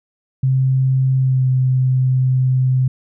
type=tone with pitch glide; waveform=sine; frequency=131.7 to 129.29 Hz; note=C3 to C3; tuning=+12 to -20 cents; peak=-12 dBFS; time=0.43-2.88 s; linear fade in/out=5 ms; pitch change=-32 cents; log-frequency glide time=1.17-1.47 s; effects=none